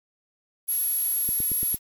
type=noise; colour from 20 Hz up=blue; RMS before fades=-37 dBFS; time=0.67-1.79 s; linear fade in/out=50 ms
type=tone; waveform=sine; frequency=11280 Hz; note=F9; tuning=16 cents sharp; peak=-23 dBFS; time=0.68-1.76 s; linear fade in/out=10 ms
type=click train; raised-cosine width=3 ms; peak=-23 dBFS; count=5; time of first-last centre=1.29-1.744 s; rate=8.81 Hz
effects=none